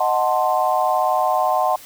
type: chord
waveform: sine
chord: D# diminished seventh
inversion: none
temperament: equal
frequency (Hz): 622.3 / 740 / 880 / 1046.5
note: D#5 / F#5 / A5 / C6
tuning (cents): 0 / 0 / 0 / 0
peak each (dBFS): -22 / -19 / -23 / -22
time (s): 0-1.76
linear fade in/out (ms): 5
effects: white hiss -42 dBFS RMS until 1.85 s